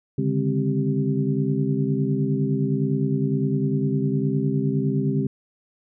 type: tone cluster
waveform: sine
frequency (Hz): 140.4 / 150.2 / 202.5 / 263.9 / 391.6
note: C#3 / D3 / G#3 / C4 / G4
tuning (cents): +22 / +39 / -43 / +15 / -2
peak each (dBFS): -24 / -27 / -26 / -26 / -29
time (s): 0.18-5.27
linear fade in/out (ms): 5
effects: none